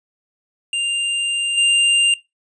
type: tone with level steps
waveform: square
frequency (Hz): 2794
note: F7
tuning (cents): 0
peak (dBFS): -19 / -13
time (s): 0.73-2.14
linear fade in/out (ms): 2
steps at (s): 1.57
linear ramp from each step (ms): 10
effects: noise-tail reverb RT60 0.2 s tail -19 dB re dry + resampled to 22050 Hz